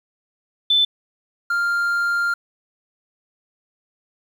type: tone pair in turn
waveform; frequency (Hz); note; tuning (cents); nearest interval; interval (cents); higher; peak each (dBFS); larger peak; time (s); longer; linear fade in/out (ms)
sine / triangle; 3520 / 1396.9; A7 / F6; 0 / 0; octave + major third; 1600; first; -13 / -16; first; 0.7-0.85 / 1.5-2.34; second; 5
effects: 8-bit